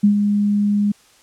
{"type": "tone with ADSR envelope", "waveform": "sine", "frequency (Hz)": 205.3, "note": "G#3", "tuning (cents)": -20, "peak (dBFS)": -8, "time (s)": [0.03, 0.92], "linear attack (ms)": 12, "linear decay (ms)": 100, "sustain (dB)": -6, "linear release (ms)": 7, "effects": ["white hiss -52 dBFS RMS until 1.22 s", "low-pass 9000 Hz 12 dB/octave"]}